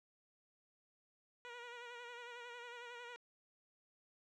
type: tone with vibrato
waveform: 10% pulse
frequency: 480.6 Hz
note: B4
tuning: 47 cents flat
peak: -40 dBFS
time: 1.45-3.16 s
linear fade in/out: 0 ms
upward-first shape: sine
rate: 11 Hz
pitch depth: 42 cents each way
effects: low-pass 4000 Hz 12 dB/octave